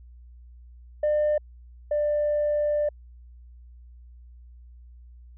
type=tone pair in turn; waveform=sine; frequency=600 / 592.8 Hz; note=D5 / D5; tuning=+37 / +16 cents; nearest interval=unison; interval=21 cents; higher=first; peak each=-18 / -20 dBFS; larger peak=first; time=1.03-1.38 / 1.91-2.89 s; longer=second; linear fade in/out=5 ms; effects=tanh soft clip ceiling -18 dBFS + added 60 Hz sine -45 dBFS peak until 5.37 s